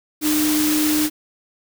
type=tone in noise; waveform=sine; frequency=304.2 Hz; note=D#4; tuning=39 cents flat; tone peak=-17 dBFS; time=0.21-1.1 s; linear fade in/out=50 ms; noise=white; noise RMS=-23 dBFS; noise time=0.21-1.1 s; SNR=+3 dB; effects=none